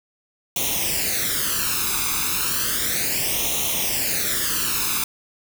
white noise with flanger, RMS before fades -23 dBFS, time 0.56-5.04 s, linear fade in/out 2 ms, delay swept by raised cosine 0.31 to 0.81 ms, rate 0.33 Hz, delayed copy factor +0.75, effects none

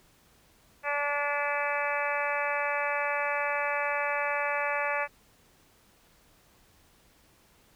harmonic tone, 288.9 Hz, D4, 28 cents flat, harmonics 2 / 3 / 4 / 5 / 6 / 7 / 8 / 9, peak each -33 / -34 / -35 / -37 / -34 / -37 / -36 / -38 dBFS, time 0.83-5.08 s, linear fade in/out 50 ms, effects pink hiss -62 dBFS RMS until 7.75 s

